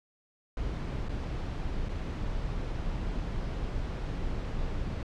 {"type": "noise with dropouts", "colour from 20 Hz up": "brown", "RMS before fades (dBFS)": -33, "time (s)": [0.57, 5.03], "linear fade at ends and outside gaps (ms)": 2, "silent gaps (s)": [[1.086, 1.092], [1.887, 1.891]], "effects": ["low-pass 5000 Hz 12 dB/octave"]}